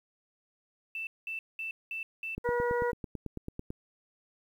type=tone bursts; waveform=sine; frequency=2659 Hz; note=E7; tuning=14 cents sharp; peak=-34 dBFS; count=5; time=0.95-2.35 s; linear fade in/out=2 ms; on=120 ms; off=200 ms
type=click train; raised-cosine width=3 ms; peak=-24 dBFS; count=13; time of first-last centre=2.38-3.705 s; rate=9.06 Hz
type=harmonic tone; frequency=481.9 Hz; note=B4; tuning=43 cents flat; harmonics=1 / 2 / 3 / 4; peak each=-28 / -34 / -38 / -40 dBFS; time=2.44-2.92 s; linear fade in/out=20 ms
effects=10-bit